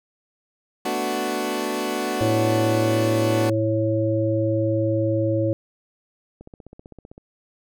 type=chord; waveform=20% pulse; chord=B minor seventh; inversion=third; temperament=equal; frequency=220 / 246.9 / 293.7 / 370 Hz; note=A3 / B3 / D4 / F#4; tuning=0 / 0 / 0 / 0 cents; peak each=-26 / -25 / -24 / -22 dBFS; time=0.85-3.5 s; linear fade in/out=5 ms
type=harmonic tone; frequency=110 Hz; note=A2; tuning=in tune; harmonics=1 / 3 / 5; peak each=-23 / -23 / -23 dBFS; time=2.21-5.53 s; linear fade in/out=0 ms
type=click train; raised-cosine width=2 ms; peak=-28 dBFS; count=13; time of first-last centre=6.41-7.179 s; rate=15.6 Hz
effects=none